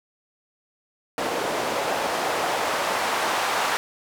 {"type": "noise with band-pass filter sweep", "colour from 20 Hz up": "white", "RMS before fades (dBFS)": -25, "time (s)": [1.18, 3.77], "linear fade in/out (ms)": 0, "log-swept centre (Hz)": [510, 950], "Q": 1.2, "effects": []}